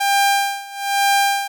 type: tone with tremolo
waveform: sawtooth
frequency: 797 Hz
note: G5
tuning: 28 cents sharp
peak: -9 dBFS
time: 0-1.48 s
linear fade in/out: 10 ms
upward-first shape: sine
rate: 1.1 Hz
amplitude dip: 90%
effects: none